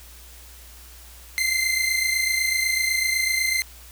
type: tone pair together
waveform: sawtooth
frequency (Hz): 2065 / 2093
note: C7 / C7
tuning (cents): -23 / 0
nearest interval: unison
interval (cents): 23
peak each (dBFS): -20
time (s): 1.38-3.62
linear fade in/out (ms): 0
effects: added 60 Hz sine -45 dBFS peak until 3.91 s + white hiss -47 dBFS RMS until 3.91 s